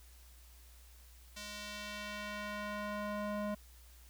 square tone with band-pass filter sweep, 207.7 Hz, G#3, in tune, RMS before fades -41 dBFS, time 1.36-3.55 s, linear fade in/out 10 ms, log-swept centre 5200 to 600 Hz, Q 0.8, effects added 60 Hz sine -56 dBFS peak until 4.09 s + white hiss -63 dBFS RMS until 4.09 s

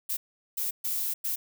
violet noise bursts at uneven times, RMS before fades -30 dBFS, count 4, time 0.09-0.17 / 0.57-0.71 / 0.84-1.14 / 1.24-1.36 s, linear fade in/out 10 ms, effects none

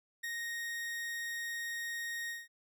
40% pulse tone with ADSR envelope, 1864.7 Hz, A#6, in tune, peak -34 dBFS, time 0.23-2.48 s, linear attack 13 ms, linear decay 6 ms, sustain -2 dB, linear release 190 ms, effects none

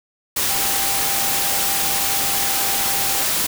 sine tone in noise, 790 Hz, G5, 13 cents sharp, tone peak -29 dBFS, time 0.49-3.24 s, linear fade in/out 10 ms, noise white, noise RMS -20 dBFS, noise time 0.36-3.47 s, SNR -12 dB, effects none

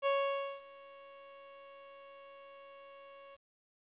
30% pulse tone with ADSR envelope, 554.4 Hz, C#5, in tune, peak -25 dBFS, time 0.02-3.37 s, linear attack 44 ms, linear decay 540 ms, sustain -24 dB, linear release 28 ms, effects resampled to 8000 Hz + 11-bit

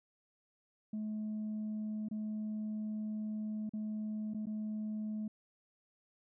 sine tone with dropouts, 214.3 Hz, A3, 45 cents flat, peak -34 dBFS, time 0.93-5.28 s, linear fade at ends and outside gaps 5 ms, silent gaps 2.086-2.111 / 3.694-3.735 / 4.337-4.345 / 4.458-4.468 s, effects tanh soft clip ceiling -34 dBFS

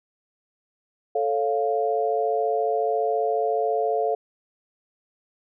sine chord, A augmented, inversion none, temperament equal, 440 / 554.4 / 698.5 Hz, A4 / C#5 / E#5, 0 / 0 / 0 cents, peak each -24 / -28 / -24 dBFS, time 1.15-4.15 s, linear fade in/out 5 ms, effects none

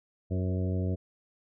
harmonic tone with a mistuned harmonic, 92.5 Hz, F#2, in tune, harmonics 1 / 2 / 3 / 4 / 5 / 6 / 7, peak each -28 / -34 / -38 / -40 / -42 / -44 / -45 dBFS, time 0.3-0.96 s, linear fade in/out 20 ms, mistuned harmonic 5, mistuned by +26 cents, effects none

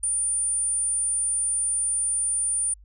sine tone, 9260 Hz, D9, 25 cents flat, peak -22 dBFS, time 0.03-2.74 s, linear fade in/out 5 ms, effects added 50 Hz sine -47 dBFS peak until 2.84 s

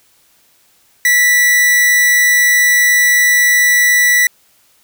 45% pulse tone, 1959 Hz, B6, 15 cents flat, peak -8 dBFS, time 1.05-4.27 s, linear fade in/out 2 ms, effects white hiss -53 dBFS RMS until 4.83 s

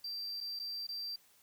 triangle tone with dropouts, 4699 Hz, D8, in tune, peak -37 dBFS, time 0.04-1.16 s, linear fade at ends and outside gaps 5 ms, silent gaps 0.405-0.409 / 0.592-0.597 / 0.869-0.888 s, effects white hiss -66 dBFS RMS until 1.42 s

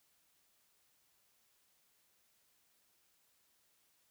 silence, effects white hiss -74 dBFS RMS until 4.1 s

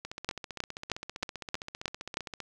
two click trains, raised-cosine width 0.2 ms, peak -12 / -21 dBFS, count 7 / 37, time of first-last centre 0.29-2.171 / 0.05-2.403 s, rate 3.19 / 15.3 Hz, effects none

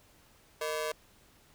sawtooth ring-modulated tone, 540 Hz, C#5, 45 cents flat, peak -25 dBFS, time 0.61-0.92 s, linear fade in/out 5 ms, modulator 78.3 Hz, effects pink hiss -62 dBFS RMS until 1.54 s

